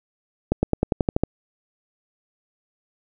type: accelerating click train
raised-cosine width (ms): 2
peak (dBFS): -5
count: 9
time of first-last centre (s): 0.52-1.236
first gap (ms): 110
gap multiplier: 0.94
effects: none